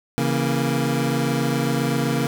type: chord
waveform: 25% pulse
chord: A# diminished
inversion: first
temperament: equal with one note detuned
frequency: 137.32 / 164.81 / 233.1 Hz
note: C#3 / E3 / A#3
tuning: -16 / 0 / 0 cents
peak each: -19 / -23 / -20 dBFS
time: 0.18-2.27 s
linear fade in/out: 0 ms
effects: none